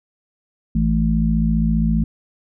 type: harmonic tone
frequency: 55 Hz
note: A1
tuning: in tune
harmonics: 1 / 3 / 4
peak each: -19 / -19 / -19 dBFS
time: 0.75-2.04 s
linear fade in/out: 5 ms
effects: none